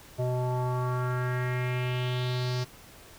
square tone with low-pass filter sweep, 125.3 Hz, B2, 25 cents sharp, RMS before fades -29 dBFS, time 0.18-2.65 s, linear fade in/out 20 ms, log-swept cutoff 640 to 5200 Hz, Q 3.4, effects pink hiss -51 dBFS RMS until 3.18 s

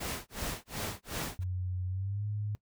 pink noise with tremolo, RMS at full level -35 dBFS, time 0-1.44 s, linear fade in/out 10 ms, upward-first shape sine, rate 2.7 Hz, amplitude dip 100%
sine tone with pitch glide, 91.4 to 104.39 Hz, F#2 to G#2, -21 to +9 cents, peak -32 dBFS, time 1.39-2.55 s, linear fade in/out 0 ms, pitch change +230 cents, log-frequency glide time 1.87-2.25 s
effects noise-tail reverb RT60 0.1 s tail -20 dB re dry

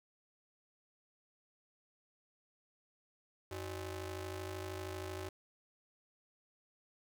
sawtooth ring-modulated tone, 233.1 Hz, A#3, in tune, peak -34 dBFS, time 3.51-5.29 s, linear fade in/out 5 ms, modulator 143 Hz, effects none

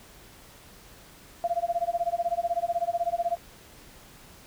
sine tone with tremolo, 688 Hz, F5, 26 cents flat, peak -21 dBFS, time 1.44-3.37 s, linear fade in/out 0 ms, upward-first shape sine, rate 16 Hz, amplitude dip 100%, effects pink hiss -51 dBFS RMS until 4.46 s

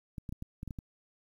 clicks, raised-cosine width 5 ms, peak -27 dBFS, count 8, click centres 0.182 / 0.292 / 0.325 / 0.424 / 0.631 / 0.677 / 0.708 / 0.788 s, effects 10-bit

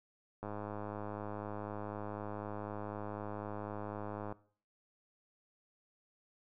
click train, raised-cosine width 1 ms, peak -28 dBFS, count 406, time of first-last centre 0.43-4.324 s, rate 104 Hz, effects noise-tail reverb RT60 0.5 s tail -20 dB re dry

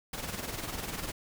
pink noise with tremolo, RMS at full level -35 dBFS, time 0.13-1.12 s, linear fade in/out 5 ms, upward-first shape sine, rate 20 Hz, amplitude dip 60%, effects none

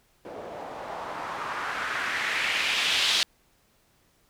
blue noise with low-pass filter sweep, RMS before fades -29 dBFS, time 0.25-3.23 s, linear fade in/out 0 ms, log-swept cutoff 520 to 3800 Hz, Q 2.1, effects pink hiss -65 dBFS RMS until 4.29 s

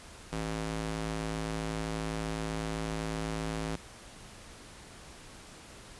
square tone with high-pass filter, 53.9 Hz, A1, 35 cents flat, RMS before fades -35 dBFS, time 0.32-3.76 s, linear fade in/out 5 ms, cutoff 120 Hz, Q 0.64, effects pink hiss -50 dBFS RMS until 5.99 s + resampled to 24000 Hz

